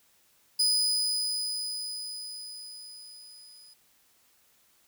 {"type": "tone with level ramp", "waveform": "35% pulse", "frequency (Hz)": 4978, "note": "D#8", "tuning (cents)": 0, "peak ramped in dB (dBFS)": [-20, -50], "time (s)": [0.59, 3.74], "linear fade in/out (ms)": 10, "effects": ["white hiss -65 dBFS RMS until 4.87 s"]}